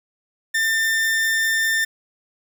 40% pulse tone, 1795 Hz, A6, 34 cents sharp, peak -17 dBFS, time 0.54-1.85 s, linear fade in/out 10 ms, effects none

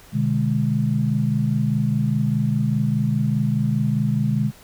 sine chord, G# diminished, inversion first, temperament just, 124.59 / 149.51 / 207.7 Hz, B2 / D3 / G#3, +16 / +31 / 0 cents, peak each -22 dBFS, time 0.12-4.52 s, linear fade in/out 50 ms, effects pink hiss -48 dBFS RMS until 4.63 s

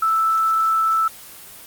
sine tone, 1318.5 Hz, E6, in tune, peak -15 dBFS, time 0.02-1.08 s, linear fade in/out 5 ms, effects white hiss -40 dBFS RMS until 1.66 s + Opus 24 kbps

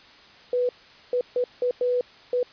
sine tone bursts at uneven times, 493.9 Hz, B4, in tune, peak -20 dBFS, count 6, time 0.53-0.69 / 1.13-1.21 / 1.36-1.44 / 1.62-1.71 / 1.81-2.01 / 2.33-2.43 s, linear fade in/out 2 ms, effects white hiss -50 dBFS RMS until 2.52 s + resampled to 11025 Hz

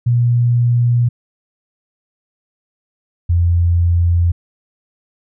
sine tone pair in turn, 120.3 / 86.1 Hz, B2 / F2, -45 / -24 cents, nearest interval tritone, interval 579 cents, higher first, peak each -10 dBFS, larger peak neither, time 0.06-1.09 / 3.29-4.32 s, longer neither, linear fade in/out 10 ms, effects none

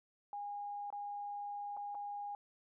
sine tone with dropouts, 817 Hz, G#5, 29 cents flat, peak -40 dBFS, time 0.33-2.35 s, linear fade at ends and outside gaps 1 ms, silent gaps 0.903-0.926 / 1.767-1.772 / 1.947-1.951 s, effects none

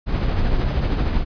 brown noise with tremolo, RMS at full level -17 dBFS, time 0.06-1.25 s, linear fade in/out 50 ms, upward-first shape triangle, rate 13 Hz, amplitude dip 45%, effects resampled to 11025 Hz

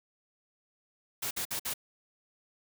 white noise bursts, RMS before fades -34 dBFS, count 4, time 1.22-1.739 s, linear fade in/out 10 ms, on 90 ms, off 53 ms, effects none

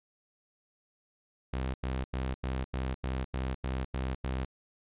sawtooth tone bursts, 65 Hz, C2, 11 cents flat, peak -27 dBFS, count 10, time 1.53-4.449 s, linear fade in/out 5 ms, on 210 ms, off 91 ms, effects resampled to 8000 Hz

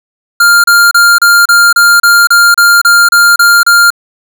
square tone bursts, 1400 Hz, F6, 4 cents sharp, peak -3 dBFS, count 13, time 0.4-3.904 s, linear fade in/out 5 ms, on 240 ms, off 32 ms, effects none

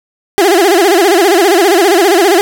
30% pulse tone with vibrato, 370 Hz, F#4, in tune, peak -3 dBFS, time 0.38-2.41 s, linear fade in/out 0 ms, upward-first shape sine, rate 15 Hz, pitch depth 200 cents each way, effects none

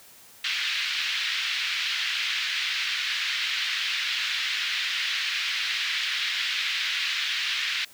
white band-pass noise, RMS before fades -28 dBFS, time 0.44-7.85 s, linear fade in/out 5 ms, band 1700 to 3900 Hz, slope 24 dB/octave, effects white hiss -51 dBFS RMS until 7.93 s + high-pass 60 Hz 12 dB/octave

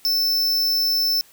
square tone, 5300 Hz, E8, 9 cents sharp, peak -18 dBFS, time 0.05-1.21 s, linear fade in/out 0 ms, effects white hiss -52 dBFS RMS until 1.32 s

